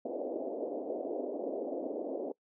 white band-pass noise, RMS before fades -37 dBFS, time 0.05-2.32 s, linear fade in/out 5 ms, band 260 to 640 Hz, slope 48 dB/octave, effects noise-tail reverb RT60 0.1 s tail -23 dB re dry

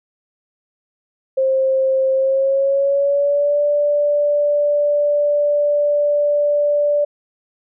sine tone with pitch glide, 530 to 584.7 Hz, C5 to D5, +22 to -8 cents, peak -13 dBFS, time 1.37-7.05 s, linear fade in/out 10 ms, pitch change +170 cents, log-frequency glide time 2.13-3.61 s, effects none

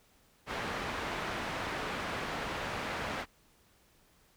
white low-pass noise, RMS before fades -37 dBFS, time 0.46-3.26 s, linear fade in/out 50 ms, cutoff 1800 Hz, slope 12 dB/octave, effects pink hiss -66 dBFS RMS until 4.36 s

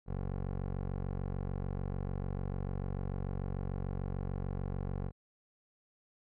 15% pulse tone with low-pass filter, 46.77 Hz, F#1, 19 cents sharp, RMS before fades -37 dBFS, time 0.06-5.12 s, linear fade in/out 50 ms, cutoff 1000 Hz, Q 0.61, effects none

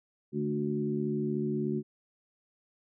harmonic tone with a mistuned harmonic, 73.42 Hz, D2, in tune, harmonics 2 / 3 / 4 / 5, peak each -35 / -32 / -37 / -33 dBFS, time 0.32-1.83 s, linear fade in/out 50 ms, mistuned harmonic 3, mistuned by -23 cents, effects none

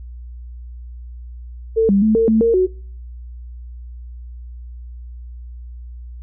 sine tone with pitch steps, 447.8 / 198.2 / 217.4 / 452.6 / 221.2 / 460.5 / 370.3 Hz, A4 / G3 / A3 / A4 / A3 / A#4 / F#4, +30 / +19 / -21 / +49 / +9 / -21 / +1 cents, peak -11 dBFS, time 1.76-2.67 s, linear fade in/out 20 ms, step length 130 ms, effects noise-tail reverb RT60 0.5 s tail -25 dB re dry + added 60 Hz sine -31 dBFS peak until 6.22 s

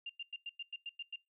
sine tone bursts, 2794 Hz, F7, in tune, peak -39 dBFS, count 9, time 0.06-1.16 s, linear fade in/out 5 ms, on 36 ms, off 97 ms, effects noise-tail reverb RT60 0.2 s tail -22 dB re dry

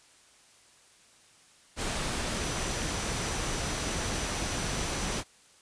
sine tone in noise, 5920 Hz, F#8, in tune, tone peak -43 dBFS, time 2.34-5.22 s, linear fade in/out 50 ms, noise pink, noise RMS -32 dBFS, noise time 1.76-5.24 s, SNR -14 dB, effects white hiss -59 dBFS RMS until 5.61 s + resampled to 22050 Hz

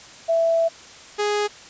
sine / sawtooth tone pair in turn, 662 / 415.2 Hz, E5 / G#4, +7 / 0 cents, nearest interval minor sixth, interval 807 cents, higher first, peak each -16 dBFS, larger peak neither, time 0.28-0.69 / 1.18-1.48 s, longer first, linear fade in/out 20 ms, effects white hiss -43 dBFS RMS until 1.69 s + resampled to 16000 Hz

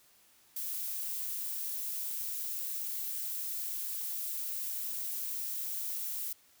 violet noise, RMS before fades -37 dBFS, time 0.56-6.33 s, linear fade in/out 5 ms, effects white hiss -64 dBFS RMS until 6.6 s

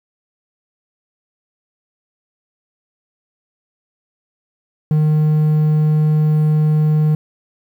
triangle tone, 153.3 Hz, D#3, 25 cents flat, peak -9 dBFS, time 4.91-7.15 s, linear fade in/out 2 ms, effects 8-bit

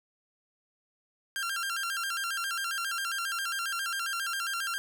sawtooth tone with vibrato, 1480 Hz, F#6, in tune, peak -27 dBFS, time 1.36-4.78 s, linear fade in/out 0 ms, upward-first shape square, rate 7.4 Hz, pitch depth 130 cents each way, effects none

